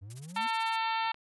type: exponential sweep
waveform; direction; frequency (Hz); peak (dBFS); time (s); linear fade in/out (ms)
triangle; up; 92.6 to 248.8; -40; 0.01-0.48; 20
type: noise with tremolo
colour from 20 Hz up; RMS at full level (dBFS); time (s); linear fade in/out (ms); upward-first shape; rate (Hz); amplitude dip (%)
blue; -45; 0.1-0.77; 2; sine; 16; 100
type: harmonic tone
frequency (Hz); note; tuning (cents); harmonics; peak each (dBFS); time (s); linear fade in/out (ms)
449.3; A4; +36; 2 / 3 / 4 / 5 / 6 / 7 / 8 / 9 / 10; -30 / -37 / -40 / -41 / -40 / -44 / -43 / -46 / -48; 0.36-1.12; 5
type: click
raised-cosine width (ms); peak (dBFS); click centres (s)
0.3; -35; 1.144
effects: resampled to 24000 Hz

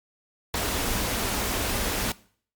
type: band-stop noise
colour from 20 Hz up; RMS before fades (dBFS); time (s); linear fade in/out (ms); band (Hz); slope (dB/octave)
pink; -27; 0.54-2.12; 2; 120 to 170; 96
effects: noise-tail reverb RT60 0.5 s tail -20 dB re dry + MP3 96 kbps

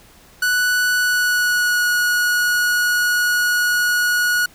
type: tone with pitch glide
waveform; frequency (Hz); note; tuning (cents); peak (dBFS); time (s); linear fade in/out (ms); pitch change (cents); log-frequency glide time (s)
45% pulse; 1480 to 1456.3; F#6 to F#6; 0 to -28; -15; 0.42-4.46; 5; -28; 0.94-1.88
effects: pink hiss -48 dBFS RMS until 4.54 s

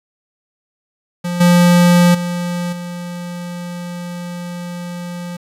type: tone with level steps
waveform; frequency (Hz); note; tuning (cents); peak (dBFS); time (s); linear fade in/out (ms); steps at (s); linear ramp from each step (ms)
square; 175.4; F3; +8; -19 / -8 / -19 / -25; 1.24-5.37; 10; 1.4 / 2.14 / 2.72; 10
effects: resampled to 32000 Hz + 7-bit

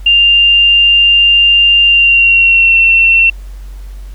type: tone with pitch glide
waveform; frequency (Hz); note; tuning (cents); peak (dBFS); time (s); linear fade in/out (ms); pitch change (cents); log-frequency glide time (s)
sine; 2794 to 2707; F7 to E7; 0 to +45; -4; 0.06-3.3; 5; -55; 1.84-2.78
effects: added 47 Hz sine -24 dBFS peak until 4.14 s + pink hiss -45 dBFS RMS until 4.14 s

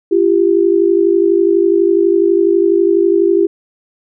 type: tone pair together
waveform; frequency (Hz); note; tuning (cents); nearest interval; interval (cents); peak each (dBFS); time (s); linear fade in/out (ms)
sine; 342 / 394.1; F4 / G4; -36 / +9; major second; 245; -11; 0.11-3.47; 10
effects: none

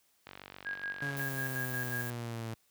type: click train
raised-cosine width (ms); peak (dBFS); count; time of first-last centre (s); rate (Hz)
0.3; -29; 46; 0.27-1.215; 47.6
type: tone with tremolo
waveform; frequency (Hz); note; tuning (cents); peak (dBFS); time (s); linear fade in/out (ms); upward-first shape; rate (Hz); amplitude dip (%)
sine; 1635; G#6; -28; -34; 0.65-2.11; 20; square; 5.5; 60
type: exponential sweep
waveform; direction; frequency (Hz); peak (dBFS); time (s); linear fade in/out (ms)
sawtooth; down; 142 to 112.1; -33; 1.02-2.54; 0
type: noise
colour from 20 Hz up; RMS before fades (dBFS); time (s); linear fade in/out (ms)
violet; -43; 1.17-2.1; 0
effects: white hiss -71 dBFS RMS until 2.7 s + high-pass 60 Hz 12 dB/octave

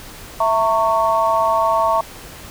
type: chord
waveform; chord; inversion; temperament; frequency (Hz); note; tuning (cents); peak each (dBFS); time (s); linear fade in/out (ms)
sine; A# diminished; second; equal with one note detuned; 659.3 / 910.5 / 1108.7; E5 / A#5 / C#6; 0 / -41 / 0; -18; 0.4-2.01; 5
effects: pink hiss -37 dBFS RMS until 2.5 s

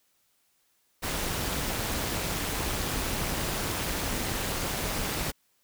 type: noise with amplitude modulation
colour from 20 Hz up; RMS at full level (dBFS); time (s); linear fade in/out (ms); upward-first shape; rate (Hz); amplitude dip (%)
pink; -28; 1.02-5.32; 20; sine; 212; 60
effects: white hiss -70 dBFS RMS until 5.63 s

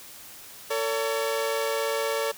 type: tone pair together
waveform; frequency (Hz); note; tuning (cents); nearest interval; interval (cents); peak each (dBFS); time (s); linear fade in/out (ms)
sawtooth; 450 / 567; A4 / C#5; +39 / +39; major third; 400; -24 / -24; 0.7-2.32; 10
effects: white hiss -45 dBFS RMS until 2.37 s

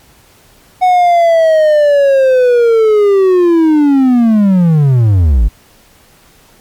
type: linear sweep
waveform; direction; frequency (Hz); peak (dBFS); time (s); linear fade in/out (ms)
triangle; down; 741 to 46.25; -3; 0.81-5.49; 20
effects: pink hiss -45 dBFS RMS until 6.6 s + MP3 96 kbps

